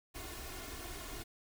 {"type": "noise with comb filter", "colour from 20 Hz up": "pink", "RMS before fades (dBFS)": -45, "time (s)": [0.14, 1.24], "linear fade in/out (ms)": 20, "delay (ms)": 2.8, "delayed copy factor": 0.7, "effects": []}